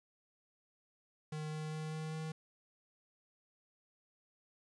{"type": "tone with pitch steps", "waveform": "square", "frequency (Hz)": [153.9, 154.88, 155.87, 156.86, 157.86], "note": ["D#3", "D#3", "D#3", "D#3", "D#3"], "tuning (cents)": [-19, -8, 3, 14, 25], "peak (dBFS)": -40, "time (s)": [1.32, 2.32], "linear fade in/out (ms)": 5, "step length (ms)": 200, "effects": ["resampled to 22050 Hz", "11-bit"]}